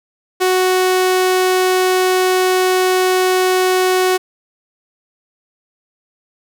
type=tone; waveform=sawtooth; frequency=370 Hz; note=F#4; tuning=in tune; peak=-8 dBFS; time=0.4-4.18 s; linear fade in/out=20 ms; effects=none